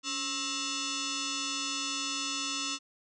sine tone with frequency modulation, 1315 Hz, E6, 5 cents flat, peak -31 dBFS, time 0.03-2.79 s, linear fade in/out 50 ms, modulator 798 Hz, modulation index 7.2, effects none

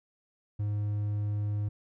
triangle tone, 103.83 Hz, G#2, in tune, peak -26 dBFS, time 0.59-1.69 s, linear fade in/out 10 ms, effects none

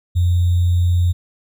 sine tone with sample-and-hold, 88.1 Hz, F2, 16 cents sharp, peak -12 dBFS, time 0.15-1.13 s, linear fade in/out 20 ms, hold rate 3675 Hz, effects none

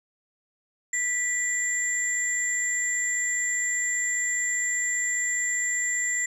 sine tone pair together, 1964 / 7309 Hz, B6 / A#8, -10 / -35 cents, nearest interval octave + major seventh, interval 2275 cents, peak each -26 dBFS, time 0.93-6.26 s, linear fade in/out 5 ms, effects tanh soft clip ceiling -16 dBFS

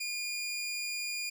20% pulse tone, 2424 Hz, D#7, 46 cents flat, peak -29 dBFS, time 0-1.3 s, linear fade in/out 10 ms, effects none

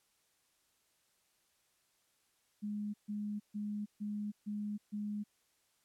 sine tone bursts, 208.1 Hz, G#3, 4 cents sharp, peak -36 dBFS, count 6, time 2.62-5.24 s, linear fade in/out 20 ms, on 320 ms, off 140 ms, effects white hiss -75 dBFS RMS until 5.84 s + low-pass 12000 Hz 12 dB/octave

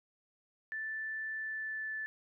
sine tone with pitch glide, 1760 to 1748.9 Hz, A6 to A6, 0 to -11 cents, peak -36 dBFS, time 0.72-2.06 s, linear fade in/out 0 ms, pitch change -11 cents, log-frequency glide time 1.34-1.94 s, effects none

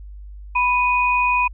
sine tone pair together, 987.8 / 2484 Hz, B5 / D#7, 0 / -3 cents, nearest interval octave + major third, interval 1597 cents, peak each -17 / -19 dBFS, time 0.55-1.48 s, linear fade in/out 10 ms, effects added 50 Hz sine -34 dBFS peak until 1.53 s

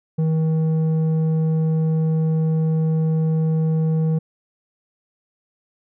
square tone with low-pass filter, 159.3 Hz, D#3, 41 cents sharp, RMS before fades -19 dBFS, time 0.18-4.19 s, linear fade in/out 10 ms, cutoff 370 Hz, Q 1, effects none

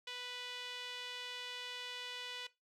sawtooth tone with band-pass filter, 493.9 Hz, B4, in tune, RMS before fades -45 dBFS, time 0.07-2.47 s, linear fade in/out 5 ms, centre 3200 Hz, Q 2.4, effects noise-tail reverb RT60 0.2 s tail -17 dB re dry

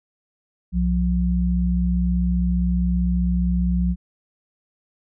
sine tone pair together, 63 / 178.19 Hz, B1 / F3, +35 / +35 cents, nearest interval octave + tritone, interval 1800 cents, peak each -20 dBFS, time 0.72-3.96 s, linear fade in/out 50 ms, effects none

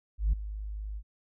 sine tone with ADSR envelope, 51.91 Hz, G#1, in tune, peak -18 dBFS, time 0.18-1.03 s, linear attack 150 ms, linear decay 5 ms, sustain -16 dB, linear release 60 ms, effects tanh soft clip ceiling -20 dBFS

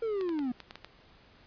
triangle linear sweep, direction down, 466.2 to 237.7 Hz, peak -27 dBFS, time 0.02-0.52 s, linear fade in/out 5 ms
clicks, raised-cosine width 0.2 ms, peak -25 dBFS, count 7, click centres 0.211 / 0.292 / 0.391 / 0.603 / 0.709 / 0.756 / 0.846 s
effects pink hiss -59 dBFS RMS until 1.46 s + resampled to 11025 Hz

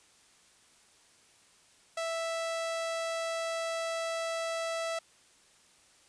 sawtooth tone, 659.3 Hz, E5, in tune, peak -28 dBFS, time 1.97-4.99 s, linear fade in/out 5 ms, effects white hiss -62 dBFS RMS until 6.08 s + resampled to 22050 Hz

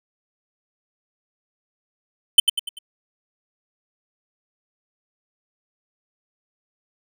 square tone with echo, 3069 Hz, G7, 37 cents flat, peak -6 dBFS, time 2.38-2.4 s, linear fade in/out 5 ms, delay 97 ms, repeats 4, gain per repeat -7 dB, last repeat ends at 2.788 s, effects none

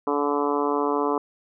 harmonic tone, 144.6 Hz, D3, 27 cents flat, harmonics 2 / 3 / 4 / 5 / 6 / 7 / 8 / 9, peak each -27 / -25 / -33 / -32 / -31 / -28 / -31 / -37 dBFS, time 0.07-1.18 s, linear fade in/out 2 ms, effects none

